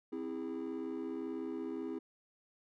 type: chord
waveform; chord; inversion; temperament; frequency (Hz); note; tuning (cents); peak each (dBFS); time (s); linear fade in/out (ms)
triangle; C augmented; none; just; 261.6 / 327 / 408.8; C4 / E4 / G#4; 0 / -14 / -27; -39 / -38 / -40; 0.12-1.99; 10
effects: tanh soft clip ceiling -31 dBFS